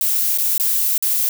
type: noise with dropouts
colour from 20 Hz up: violet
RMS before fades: -18 dBFS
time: 0.01-1.29 s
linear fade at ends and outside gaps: 1 ms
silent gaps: 0.376-0.384 / 0.579-0.598 / 0.979-1.025 s
effects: none